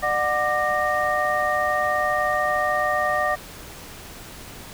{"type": "tone cluster", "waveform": "sine", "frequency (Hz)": [601, 736, 1187, 1854], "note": ["D5", "F#5", "D6", "A#6"], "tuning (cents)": [40, -9, 18, -10], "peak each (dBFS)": -25, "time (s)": [0.02, 3.36], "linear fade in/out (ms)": 20, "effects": ["pink hiss -40 dBFS RMS until 4.73 s"]}